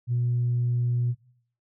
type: tone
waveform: sine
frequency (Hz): 121.2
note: B2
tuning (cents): -32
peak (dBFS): -21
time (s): 0.07-1.15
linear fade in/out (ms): 50
effects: noise-tail reverb RT60 0.6 s tail -20 dB re dry + tanh soft clip ceiling -18 dBFS